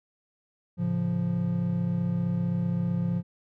triangle tone cluster, 110.6 / 138.6 / 174 Hz, A2 / C#3 / F3, +9 / 0 / -6 cents, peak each -30 / -31 / -24 dBFS, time 0.77-3.23 s, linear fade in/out 50 ms, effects none

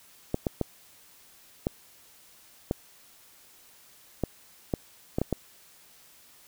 clicks, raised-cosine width 2 ms, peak -12 dBFS, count 10, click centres 0.344 / 0.468 / 0.613 / 1.669 / 2.711 / 4.237 / 4.738 / 5.185 / 5.216 / 5.327 s, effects white hiss -56 dBFS RMS until 6.47 s

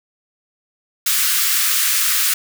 white high-pass noise, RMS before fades -17 dBFS, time 1.06-2.34 s, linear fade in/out 5 ms, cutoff 1200 Hz, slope 48 dB/octave, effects none

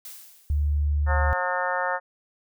blue noise with exponential decay, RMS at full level -38 dBFS, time 0.05-0.88 s, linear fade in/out 1 ms, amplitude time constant 180 ms
sine tone, 73.42 Hz, D2, in tune, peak -20 dBFS, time 0.5-1.33 s, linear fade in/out 0 ms
harmonic tone, 180 Hz, F#3, 47 cents flat, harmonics 3 / 4 / 5 / 6 / 7 / 8 / 9 / 10, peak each -30 / -32 / -29 / -35 / -32 / -32 / -36 / -31 dBFS, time 1.06-2 s, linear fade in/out 50 ms
effects none

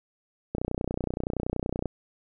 click train, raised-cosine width 2 ms, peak -15 dBFS, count 41, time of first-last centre 0.55-1.857 s, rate 30.6 Hz, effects none

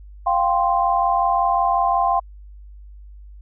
sine chord, F suspended second, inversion none, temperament equal, 698.5 / 784 / 1046.5 Hz, F5 / G5 / C6, 0 / 0 / 0 cents, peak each -20 dBFS, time 0.26-2.2 s, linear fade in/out 10 ms, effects added 50 Hz sine -38 dBFS peak until 3.41 s

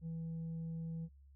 triangle tone with tanh clipping, 163.9 Hz, E3, 10 cents flat, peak -40 dBFS, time 0.01-1.09 s, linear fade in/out 50 ms, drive 7 dB, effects noise-tail reverb RT60 0.1 s tail -24 dB re dry + added 69 Hz sine -58 dBFS peak until 1.35 s

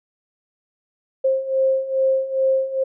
sine beating tone pair, 529 / 531.4 Hz, C5 / C5, +19 / +27 cents, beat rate 2.4 Hz, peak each -22 / -18 dBFS, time 1.24-2.84 s, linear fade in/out 10 ms, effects none

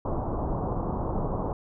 pink low-pass noise, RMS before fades -29 dBFS, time 0.05-1.53 s, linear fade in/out 2 ms, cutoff 1100 Hz, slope 48 dB/octave, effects none

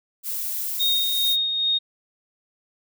violet noise, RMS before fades -28 dBFS, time 0.23-1.37 s, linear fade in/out 50 ms
sine tone with tremolo, 3714 Hz, A#7, 7 cents flat, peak -18 dBFS, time 0.79-1.79 s, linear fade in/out 20 ms, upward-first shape sine, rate 2.4 Hz, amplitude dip 40%
effects none

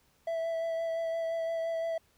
triangle tone with vibrato, 659.3 Hz, E5, in tune, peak -28 dBFS, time 0.27-1.98 s, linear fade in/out 5 ms, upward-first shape sine, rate 5.8 Hz, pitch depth 15 cents each way, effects pink hiss -68 dBFS RMS until 2.17 s

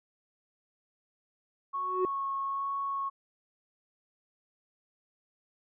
sine tone with vibrato, 1101 Hz, C#6, 12 cents flat, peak -30 dBFS, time 1.73-3.1 s, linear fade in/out 20 ms, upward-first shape sine, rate 1.2 Hz, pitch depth 11 cents each way
sine tone with exponential growth, 370 Hz, F#4, in tune, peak -22 dBFS, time 1.75-2.05 s, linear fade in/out 1 ms, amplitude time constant 65 ms
effects tanh soft clip ceiling -19 dBFS

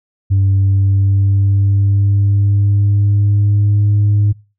sine tone with pitch glide, 97.4 to 103.19 Hz, G2 to G#2, -11 to -11 cents, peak -7 dBFS, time 0.3-4.33 s, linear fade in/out 20 ms, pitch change +100 cents, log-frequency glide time 0.56-3.9 s, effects noise-tail reverb RT60 0.3 s tail -22 dB re dry + tanh soft clip ceiling -7 dBFS

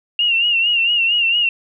sine tone with vibrato, 2794 Hz, F7, in tune, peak -13 dBFS, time 0.19-1.49 s, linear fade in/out 2 ms, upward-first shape sine, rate 4.4 Hz, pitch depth 68 cents each way, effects none

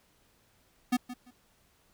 square tone with echo, 248.1 Hz, B3, 8 cents sharp, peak -24 dBFS, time 0.92-0.97 s, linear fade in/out 10 ms, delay 170 ms, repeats 2, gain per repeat -14 dB, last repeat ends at 1.31 s, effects pink hiss -67 dBFS RMS until 1.93 s

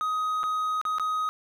triangle tone with dropouts, 1256 Hz, D#6, 16 cents sharp, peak -23 dBFS, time 0.01-1.29 s, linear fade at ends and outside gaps 0 ms, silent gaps 0.432-0.438 / 0.814-0.852 / 0.984-0.997 s, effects none

